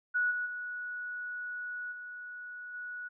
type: tone with level steps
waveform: sine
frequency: 1467 Hz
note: F#6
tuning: 15 cents flat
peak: -26 / -31 / -36 / -41 / -38 dBFS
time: 0.14-3.09 s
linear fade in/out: 20 ms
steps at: 0.3 / 0.45 / 1.91 / 2.73 s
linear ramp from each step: 20 ms
effects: none